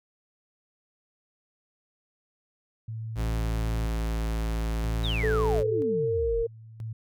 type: tone with tremolo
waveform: sine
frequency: 111.6 Hz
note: A2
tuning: 25 cents sharp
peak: -32 dBFS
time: 2.88-6.93 s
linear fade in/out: 5 ms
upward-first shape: square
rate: 0.51 Hz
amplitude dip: 75%
type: tone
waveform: square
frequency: 55.3 Hz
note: A1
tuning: 9 cents sharp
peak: -27 dBFS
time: 3.15-5.64 s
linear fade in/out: 50 ms
type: exponential sweep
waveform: sine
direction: down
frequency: 3951 to 35.97 Hz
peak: -30 dBFS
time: 5.03-6.44 s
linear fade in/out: 20 ms
type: tone with pitch glide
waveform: sine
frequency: 435.4 to 461.3 Hz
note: A4 to A#4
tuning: -18 to -18 cents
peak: -24 dBFS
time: 5.23-6.47 s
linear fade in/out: 10 ms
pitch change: +100 cents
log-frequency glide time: 5.66-6.22 s
effects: none